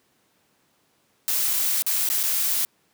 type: noise with dropouts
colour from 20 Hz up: blue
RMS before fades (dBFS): -23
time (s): 1.28-2.65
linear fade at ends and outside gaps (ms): 0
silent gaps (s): 1.532-1.535 / 1.822-1.865 / 2.089-2.1 / 2.23-2.236
effects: pink hiss -65 dBFS RMS until 2.93 s + high-pass 150 Hz 12 dB/octave